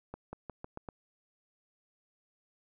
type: accelerating click train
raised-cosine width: 1 ms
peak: -27 dBFS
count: 6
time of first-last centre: 0.14-0.888 s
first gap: 190 ms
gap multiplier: 0.88
effects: none